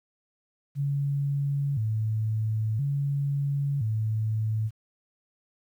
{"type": "tone with vibrato", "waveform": "sine", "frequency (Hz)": 124.2, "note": "B2", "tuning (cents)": 10, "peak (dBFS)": -24, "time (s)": [0.75, 4.71], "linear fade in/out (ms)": 50, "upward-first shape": "square", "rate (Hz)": 0.49, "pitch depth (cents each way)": 220, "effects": ["10-bit"]}